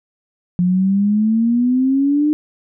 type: exponential sweep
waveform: sine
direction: up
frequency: 176.1 to 305 Hz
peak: -12 dBFS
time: 0.59-2.33 s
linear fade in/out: 0 ms
effects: none